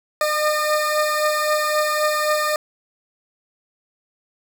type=beating tone pair; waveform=20% pulse; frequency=606 / 609.8 Hz; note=D#5 / D#5; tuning=-46 / -35 cents; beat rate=3.8 Hz; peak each=-14 / -20 dBFS; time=0.21-2.56 s; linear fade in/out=2 ms; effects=none